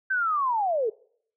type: linear sweep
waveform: sine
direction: down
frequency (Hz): 1568 to 410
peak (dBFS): -22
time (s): 0.1-0.9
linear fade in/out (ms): 10
effects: noise-tail reverb RT60 0.6 s tail -23 dB re dry